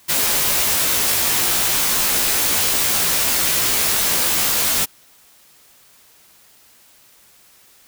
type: noise with comb filter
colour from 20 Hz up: white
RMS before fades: -18 dBFS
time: 0.08-4.86 s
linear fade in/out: 20 ms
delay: 16 ms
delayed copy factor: -0.75
effects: white hiss -51 dBFS RMS until 7.87 s